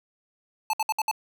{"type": "tone bursts", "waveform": "square", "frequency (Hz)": 872, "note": "A5", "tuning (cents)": -16, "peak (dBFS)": -23, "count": 5, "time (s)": [0.7, 1.113], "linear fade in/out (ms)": 2, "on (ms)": 33, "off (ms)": 62, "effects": []}